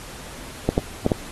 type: clicks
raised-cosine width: 2 ms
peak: -4 dBFS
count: 4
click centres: 0.69 / 0.779 / 1.064 / 1.118 s
effects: pink hiss -39 dBFS RMS until 1.31 s + AAC 32 kbps